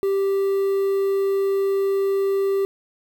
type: tone with quantisation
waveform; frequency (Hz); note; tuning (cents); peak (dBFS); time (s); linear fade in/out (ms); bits
triangle; 392; G4; 0; -16; 0.03-2.65; 0; 7
effects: none